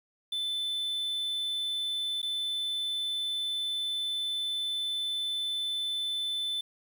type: tone with dropouts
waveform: triangle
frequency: 3520 Hz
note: A7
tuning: in tune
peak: -28 dBFS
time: 0.32-6.61 s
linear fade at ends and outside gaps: 5 ms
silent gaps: 2.218-2.228 s
effects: 9-bit